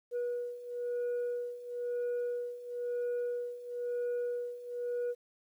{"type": "beating tone pair", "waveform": "sine", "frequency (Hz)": [484.1, 485.1], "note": ["B4", "B4"], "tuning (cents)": [-35, -31], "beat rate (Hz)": 1, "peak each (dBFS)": [-36, -33], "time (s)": [0.11, 5.15], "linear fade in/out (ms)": 50, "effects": ["tanh soft clip ceiling -30 dBFS", "11-bit"]}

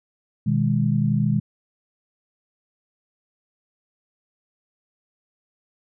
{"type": "chord", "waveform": "sine", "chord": "G# minor", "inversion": "first", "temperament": "equal with one note detuned", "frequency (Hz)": [123.47, 155.56, 205.3], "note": ["B2", "D#3", "G#3"], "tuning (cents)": [0, 0, -20], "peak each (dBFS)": -22, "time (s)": [0.46, 1.4], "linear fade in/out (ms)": 10, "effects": []}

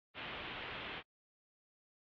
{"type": "low-pass noise", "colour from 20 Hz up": "white", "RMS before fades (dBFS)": -45, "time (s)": [0.14, 1.03], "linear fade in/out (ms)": 50, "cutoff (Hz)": 3400, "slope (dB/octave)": 48, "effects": ["AAC 64 kbps"]}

